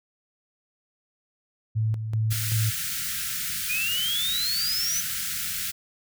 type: tone with tremolo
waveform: sine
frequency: 110 Hz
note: A2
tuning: in tune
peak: -21 dBFS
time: 1.75-2.71 s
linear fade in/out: 20 ms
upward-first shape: square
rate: 2.6 Hz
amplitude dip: 55%
type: band-stop noise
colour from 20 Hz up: white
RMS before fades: -30 dBFS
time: 2.3-5.72 s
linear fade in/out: 20 ms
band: 210 to 1300 Hz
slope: 96 dB/octave
type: exponential sweep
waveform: sine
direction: up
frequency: 2424 to 6150 Hz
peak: -25 dBFS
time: 3.69-5.01 s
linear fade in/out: 10 ms
effects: none